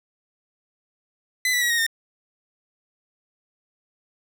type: tone with pitch steps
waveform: sawtooth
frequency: 2014 / 1964.6 / 1916.4 / 1869.4 / 1823.5 Hz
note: B6 / B6 / A#6 / A#6 / A#6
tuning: +33 / -10 / +47 / +4 / -39 cents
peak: -16 dBFS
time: 1.45-1.865 s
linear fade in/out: 2 ms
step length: 83 ms
effects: none